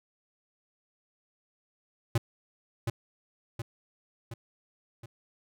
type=tone with echo; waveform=square; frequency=115.6 Hz; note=A#2; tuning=14 cents flat; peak=-23 dBFS; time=2.15-2.18 s; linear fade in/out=5 ms; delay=720 ms; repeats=4; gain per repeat=-5 dB; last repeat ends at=5.06 s; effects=none